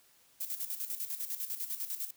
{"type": "noise with tremolo", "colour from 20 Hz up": "violet", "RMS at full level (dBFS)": -36, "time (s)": [0.4, 2.11], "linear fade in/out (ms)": 10, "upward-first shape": "square", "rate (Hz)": 10, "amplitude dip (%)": 65, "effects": ["white hiss -65 dBFS RMS until 2.16 s"]}